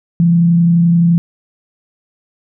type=tone with frequency modulation; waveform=sine; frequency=170 Hz; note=F3; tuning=46 cents flat; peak=-7 dBFS; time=0.2-1.18 s; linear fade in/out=0 ms; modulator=31.6 Hz; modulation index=0.21; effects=none